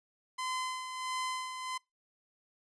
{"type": "tone with tremolo", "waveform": "sawtooth", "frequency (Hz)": 1026, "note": "C6", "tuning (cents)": -34, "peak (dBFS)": -29, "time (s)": [0.38, 1.78], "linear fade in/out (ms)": 10, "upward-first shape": "sine", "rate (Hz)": 1.5, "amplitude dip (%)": 55, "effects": ["noise-tail reverb RT60 0.2 s tail -25 dB re dry", "resampled to 22050 Hz"]}